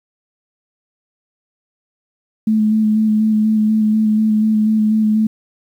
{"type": "tone with vibrato", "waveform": "sine", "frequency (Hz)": 216.1, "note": "A3", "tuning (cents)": -31, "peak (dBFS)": -11, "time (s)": [2.47, 5.27], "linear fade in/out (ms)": 5, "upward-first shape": "square", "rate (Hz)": 4.1, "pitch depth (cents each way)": 15, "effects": ["8-bit"]}